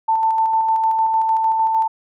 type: tone with tremolo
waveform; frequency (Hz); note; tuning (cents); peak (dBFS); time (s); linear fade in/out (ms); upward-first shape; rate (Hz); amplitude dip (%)
sine; 890; A5; +20; -13; 0.08-1.88; 10; square; 6.6; 30
effects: none